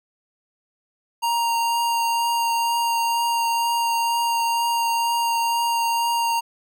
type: tone with vibrato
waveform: square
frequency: 932.3 Hz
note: A#5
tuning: in tune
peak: -20 dBFS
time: 1.22-6.41 s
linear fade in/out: 20 ms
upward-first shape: triangle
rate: 2.1 Hz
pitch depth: 12 cents each way
effects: none